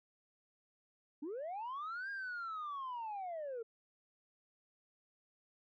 sine linear two-way sweep, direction up then down, 270.5 to 1630 to 442.1 Hz, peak -38 dBFS, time 1.22-3.63 s, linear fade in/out 10 ms, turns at 2.1 s, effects tanh soft clip ceiling -38 dBFS

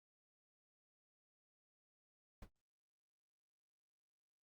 brown noise with exponential decay, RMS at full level -44 dBFS, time 2.42-2.5 s, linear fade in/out 5 ms, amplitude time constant 17 ms, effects Opus 48 kbps

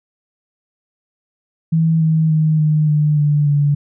sine tone with pitch steps, 162.2 / 159.14 / 156.13 / 153.18 / 150.29 / 147.45 / 144.67 Hz, E3 / D#3 / D#3 / D#3 / D3 / D3 / D3, -28 / +39 / +6 / -27 / +40 / +7 / -26 cents, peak -11 dBFS, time 1.72-3.75 s, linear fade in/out 10 ms, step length 290 ms, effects none

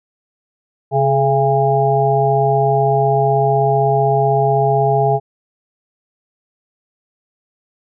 harmonic tone with a mistuned harmonic, 135.8 Hz, C#3, 35 cents flat, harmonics 1 / 3 / 5 / 6, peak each -17 / -17 / -17 / -17 dBFS, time 0.91-5.2 s, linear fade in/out 50 ms, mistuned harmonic 3, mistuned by +52 cents, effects none

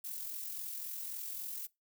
violet noise with amplitude modulation, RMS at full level -40 dBFS, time 0.04-1.67 s, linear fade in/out 10 ms, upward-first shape sine, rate 43.7 Hz, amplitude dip 40%, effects noise-tail reverb RT60 0.2 s tail -22 dB re dry

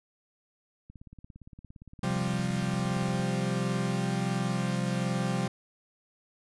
click train, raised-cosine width 5 ms, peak -35 dBFS, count 41, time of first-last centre 0.9-3.199 s, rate 17.4 Hz
40% pulse chord, C suspended fourth, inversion none, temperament equal, 130.81 / 174.61 / 196 Hz, C3 / F3 / G3, 0 / 0 / 0 cents, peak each -31 dBFS, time 2.03-5.48 s, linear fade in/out 5 ms
effects resampled to 24000 Hz

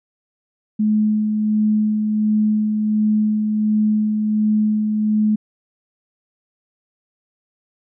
sine tone with tremolo, 213.5 Hz, G#3, 48 cents sharp, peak -13 dBFS, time 0.79-5.36 s, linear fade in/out 10 ms, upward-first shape sine, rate 1.4 Hz, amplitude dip 35%, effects none

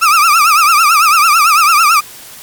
35% pulse tone with vibrato, 1262 Hz, D#6, 24 cents sharp, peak -4 dBFS, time 0.01-2.01 s, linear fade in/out 20 ms, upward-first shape triangle, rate 9 Hz, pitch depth 170 cents each way, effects white hiss -33 dBFS RMS until 2.42 s + MP3 96 kbps

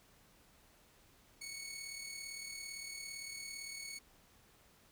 15% pulse tone with amplitude modulation, 2217 Hz, C#7, in tune, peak -36 dBFS, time 1.41-3.99 s, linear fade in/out 10 ms, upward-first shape sine, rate 37.7 Hz, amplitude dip 45%, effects pink hiss -66 dBFS RMS until 4.91 s

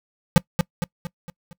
square tone with echo, 172.7 Hz, F3, 19 cents flat, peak -10 dBFS, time 0.36-0.38 s, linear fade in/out 0 ms, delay 230 ms, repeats 5, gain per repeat -6 dB, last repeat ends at 1.53 s, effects noise-tail reverb RT60 0.1 s tail -25 dB re dry

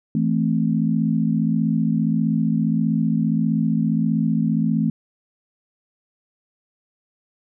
sine chord, A minor, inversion second, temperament equal, 164.81 / 220 / 261.6 Hz, E3 / A3 / C4, 0 / 0 / 0 cents, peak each -21 / -20 / -24 dBFS, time 0.15-4.9 s, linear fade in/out 2 ms, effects none

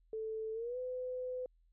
sine tone with pitch glide, 440 to 505.4 Hz, A4 to B4, 0 to +40 cents, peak -37 dBFS, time 0.13-1.46 s, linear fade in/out 2 ms, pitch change +240 cents, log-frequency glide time 0.53-0.78 s, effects added 41 Hz sine -66 dBFS peak until 1.72 s

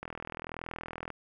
click train, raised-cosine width 0.5 ms, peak -23 dBFS, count 45, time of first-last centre 0.03-1.103 s, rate 41 Hz, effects none

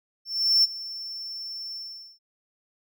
triangle tone with ADSR envelope, 5390 Hz, E8, 38 cents sharp, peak -14 dBFS, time 0.25-2.19 s, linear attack 390 ms, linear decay 20 ms, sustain -18 dB, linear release 440 ms, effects none

